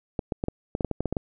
clicks, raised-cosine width 2 ms, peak -13 dBFS, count 12, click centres 0.192 / 0.322 / 0.439 / 0.484 / 0.751 / 0.808 / 0.847 / 0.913 / 1.006 / 1.057 / 1.126 / 1.168 s, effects none

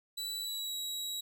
sawtooth tone with pitch glide, 3951 to 3867 Hz, B7 to B7, 0 to -37 cents, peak -33 dBFS, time 0.17-1.21 s, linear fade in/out 10 ms, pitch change -37 cents, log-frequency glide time 0.4-0.76 s, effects none

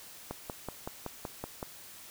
click train, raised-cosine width 1 ms, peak -22 dBFS, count 8, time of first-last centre 0.31-1.628 s, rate 5.31 Hz, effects white hiss -50 dBFS RMS until 2.1 s

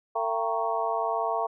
sine tone cluster, 452.6 / 676 / 777 / 932 / 1106 Hz, A4 / E5 / G5 / A#5 / C#6, +49 / +43 / -16 / -1 / -4 cents, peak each -33 / -29 / -33 / -31 / -32 dBFS, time 0.15-1.47 s, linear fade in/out 10 ms, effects none

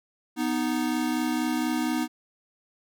square tone pair together, 246.9 / 311.1 Hz, B3 / D#4, 0 / 0 cents, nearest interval major third, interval 400 cents, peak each -28 dBFS, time 0.36-2.08 s, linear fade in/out 50 ms, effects none

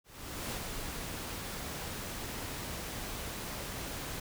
pink noise with ADSR envelope, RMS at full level -37 dBFS, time 0.04-4.2 s, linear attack 490 ms, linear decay 71 ms, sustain -3 dB, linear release 5 ms, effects none

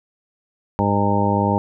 harmonic tone, 101.5 Hz, G#2, 39 cents flat, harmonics 1 / 2 / 3 / 4 / 5 / 6 / 8 / 9, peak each -22 / -21 / -26 / -27 / -26 / -27 / -24 / -22 dBFS, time 0.79-1.58 s, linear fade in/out 0 ms, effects none

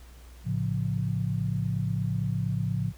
sine chord, A augmented, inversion none, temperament equal, 110 / 138.59 / 174.61 Hz, A2 / C#3 / E#3, 0 / 0 / 0 cents, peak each -29 / -30 / -31 dBFS, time 0.44-2.93 s, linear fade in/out 50 ms, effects added 60 Hz sine -46 dBFS peak until 2.97 s + pink hiss -56 dBFS RMS until 2.97 s

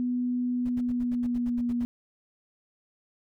sine tone with pitch glide, 246.9 to 240.3 Hz, B3 to B3, 0 to -47 cents, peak -25 dBFS, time 0-1.85 s, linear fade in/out 0 ms, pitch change -47 cents, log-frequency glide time 0.51-1.7 s
brown noise bursts, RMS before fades -42 dBFS, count 11, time 0.65-1.846 s, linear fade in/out 10 ms, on 46 ms, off 69 ms
effects none

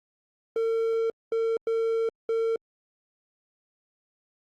triangle tone bursts at uneven times, 453.3 Hz, A#4, 48 cents flat, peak -21 dBFS, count 4, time 0.56-1.1 / 1.32-1.57 / 1.67-2.09 / 2.29-2.56 s, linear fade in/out 2 ms, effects Opus 32 kbps

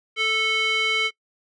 square tone with band-pass filter, 440 Hz, A4, in tune, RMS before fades -22 dBFS, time 0.16-1.11 s, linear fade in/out 50 ms, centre 2600 Hz, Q 6.9, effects noise-tail reverb RT60 0.1 s tail -23 dB re dry + resampled to 22050 Hz

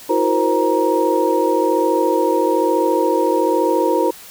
sine tone cluster, 322.9 / 364 / 469.9 / 524 / 940 Hz, E4 / F#4 / A#4 / C5 / A#5, -36 / -28 / +14 / +2 / +14 cents, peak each -20 dBFS, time 0.09-4.11 s, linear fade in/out 10 ms, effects white hiss -39 dBFS RMS until 4.3 s

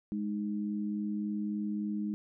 sine tone pair together, 207.7 / 311.2 Hz, G#3 / D#4, 0 / 0 cents, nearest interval perfect fifth, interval 700 cents, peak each -32 / -38 dBFS, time 0.12-2.14 s, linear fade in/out 0 ms, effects none

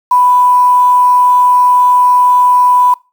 sine tone with quantisation, 991 Hz, B5, 6 cents sharp, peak -5 dBFS, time 0.11-2.94 s, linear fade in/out 5 ms, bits 5, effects noise-tail reverb RT60 0.3 s tail -23 dB re dry

